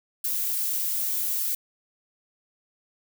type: noise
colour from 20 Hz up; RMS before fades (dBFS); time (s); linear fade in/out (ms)
violet; -27; 0.24-1.55; 5
effects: none